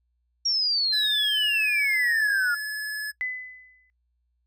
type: exponential sweep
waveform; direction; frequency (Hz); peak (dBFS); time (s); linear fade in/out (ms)
sine; down; 5640 to 1396.9; -21; 0.45-2.55; 10
type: tone with vibrato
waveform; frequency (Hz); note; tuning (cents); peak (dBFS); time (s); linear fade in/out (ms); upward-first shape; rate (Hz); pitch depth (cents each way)
square; 1711; A6; -49; -29; 0.92-3.12; 20; sine; 20; 11
type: tone with exponential decay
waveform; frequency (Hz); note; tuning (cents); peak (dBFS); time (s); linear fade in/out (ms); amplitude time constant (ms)
sine; 2011; B6; +31; -24; 3.21-3.9; 0; 150
effects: noise-tail reverb RT60 0.1 s tail -22 dB re dry + added 60 Hz sine -69 dBFS peak until 4.46 s